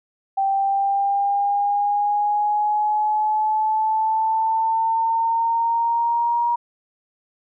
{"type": "exponential sweep", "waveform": "sine", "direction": "up", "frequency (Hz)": [780, 951], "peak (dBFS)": -17, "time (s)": [0.37, 6.56], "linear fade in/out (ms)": 10, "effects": []}